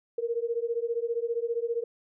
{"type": "beating tone pair", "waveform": "sine", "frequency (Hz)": [460, 475], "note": ["A#4", "A#4"], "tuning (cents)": [-23, 33], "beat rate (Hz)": 15, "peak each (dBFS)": -30, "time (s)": [0.18, 1.84], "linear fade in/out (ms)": 5, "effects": []}